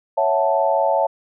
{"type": "chord", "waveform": "sine", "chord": "F# minor seventh", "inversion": "second", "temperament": "equal", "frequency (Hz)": [554.4, 659.3, 740, 880], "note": ["C#5", "E5", "F#5", "A5"], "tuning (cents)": [0, 0, 0, 0], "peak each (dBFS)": [-20, -20, -24, -20], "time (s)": [0.17, 1.07], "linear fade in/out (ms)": 10, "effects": []}